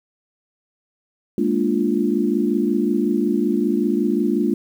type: chord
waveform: sine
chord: Bb dominant seventh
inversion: third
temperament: equal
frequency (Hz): 207.7 / 233.1 / 293.7 / 349.2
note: Ab3 / Bb3 / D4 / F4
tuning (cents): 0 / 0 / 0 / 0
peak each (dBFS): -22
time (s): 1.38-4.54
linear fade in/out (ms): 2
effects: 8-bit